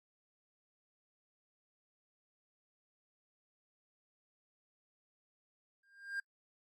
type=tone with exponential growth; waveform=triangle; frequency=1602 Hz; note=G6; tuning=37 cents sharp; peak=-32 dBFS; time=5.83-6.2 s; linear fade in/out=5 ms; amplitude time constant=80 ms; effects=noise-tail reverb RT60 0.1 s tail -24 dB re dry